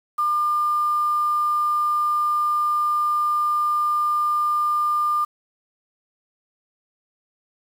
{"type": "tone with quantisation", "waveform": "sine", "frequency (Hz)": 1200, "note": "D6", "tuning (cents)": 37, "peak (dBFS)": -18, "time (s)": [0.18, 5.25], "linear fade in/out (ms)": 10, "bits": 7, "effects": []}